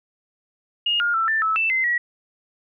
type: tone with pitch steps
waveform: sine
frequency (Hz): 2852 / 1417 / 1334 / 1775 / 1304 / 2655 / 2064 / 1921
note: F7 / F6 / E6 / A6 / E6 / E7 / C7 / B6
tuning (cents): +36 / +25 / +20 / +15 / -19 / +12 / -24 / -48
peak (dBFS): -18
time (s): 0.86-1.98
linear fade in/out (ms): 5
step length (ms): 140
effects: none